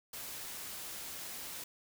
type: noise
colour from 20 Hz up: white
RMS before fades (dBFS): -44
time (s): 0.13-1.64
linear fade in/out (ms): 5
effects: none